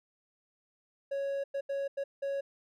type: tone bursts at uneven times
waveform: triangle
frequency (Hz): 554.4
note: C#5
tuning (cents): 0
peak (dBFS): -29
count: 5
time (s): 1.11-1.44 / 1.54-1.61 / 1.69-1.88 / 1.97-2.04 / 2.22-2.41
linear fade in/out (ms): 10
effects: none